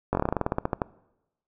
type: slowing click train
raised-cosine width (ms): 1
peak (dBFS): -10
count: 16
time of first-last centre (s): 0.13-0.818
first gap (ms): 20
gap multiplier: 1.11
effects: noise-tail reverb RT60 0.9 s tail -21 dB re dry